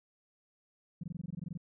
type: tone bursts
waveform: sine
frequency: 170 Hz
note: F3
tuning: 46 cents flat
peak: -35 dBFS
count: 13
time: 1.01-1.575 s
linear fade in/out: 5 ms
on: 25 ms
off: 20 ms
effects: tanh soft clip ceiling -31 dBFS